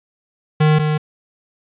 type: tone pair in turn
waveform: square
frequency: 153.5 / 152.85 Hz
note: D#3 / D#3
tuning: -23 / -30 cents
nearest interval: unison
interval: 7 cents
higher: first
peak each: -11 / -16 dBFS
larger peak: first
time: 0.6-0.79 / 0.79-0.98 s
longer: neither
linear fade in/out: 10 ms
effects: resampled to 8000 Hz + 8-bit